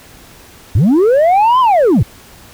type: linear two-way sweep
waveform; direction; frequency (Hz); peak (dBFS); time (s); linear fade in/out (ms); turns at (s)
sine; up then down; 77.78 to 1056 to 77.78; -4; 0.75-2.03; 5; 1.6
effects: tanh soft clip ceiling -6 dBFS + pink hiss -40 dBFS RMS until 2.53 s